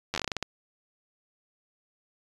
slowing click train, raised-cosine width 0.2 ms, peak -12 dBFS, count 11, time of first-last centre 0.14-0.427 s, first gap 10 ms, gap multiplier 1.22, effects resampled to 24000 Hz

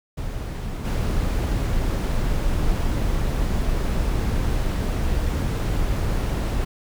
brown noise with level steps, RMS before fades -28 / -22 dBFS, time 0.17-6.65 s, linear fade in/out 10 ms, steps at 0.84 s, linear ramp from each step 20 ms, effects none

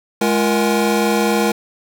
square tone cluster, 211 / 343.1 / 471 / 747 / 831 Hz, G#3 / F4 / A#4 / F#5 / G#5, +28 / -31 / +18 / +16 / +1 cents, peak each -19 / -22 / -20 / -26 / -24 dBFS, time 0.21-1.52 s, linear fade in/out 5 ms, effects none

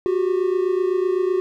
triangle tone pair together, 364.1 / 392 Hz, F#4 / G4, -28 / 0 cents, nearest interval minor second, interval 128 cents, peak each -17 / -21 dBFS, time 0.06-1.4 s, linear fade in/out 0 ms, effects none

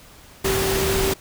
sine tone in noise, 386.4 Hz, G4, 25 cents flat, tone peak -22 dBFS, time 0.44-1.14 s, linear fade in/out 10 ms, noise pink, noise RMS -23 dBFS, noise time 0.44-1.14 s, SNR -2 dB, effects pink hiss -47 dBFS RMS until 1.2 s

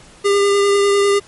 square tone with vibrato, 401.9 Hz, G4, 43 cents sharp, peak -12 dBFS, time 0.24-1.2 s, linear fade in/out 20 ms, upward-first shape triangle, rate 10 Hz, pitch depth 16 cents each way, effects pink hiss -44 dBFS RMS until 1.27 s + MP3 48 kbps

